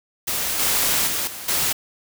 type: noise with level steps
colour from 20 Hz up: white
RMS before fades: -24 / -20 / -24 / -34 / -21 dBFS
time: 0.27-1.73 s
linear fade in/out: 10 ms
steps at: 0.59 / 1.07 / 1.27 / 1.48 s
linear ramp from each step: 5 ms
effects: none